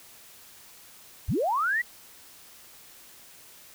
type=linear sweep; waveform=sine; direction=up; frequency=41.27 to 1992 Hz; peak=-23 dBFS; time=1.28-1.82 s; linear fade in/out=10 ms; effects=white hiss -51 dBFS RMS until 3.74 s